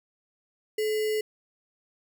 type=tone with sample-and-hold; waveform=sine; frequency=430.3 Hz; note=A4; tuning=39 cents flat; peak=-24 dBFS; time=0.78-1.21 s; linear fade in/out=5 ms; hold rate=2450 Hz; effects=none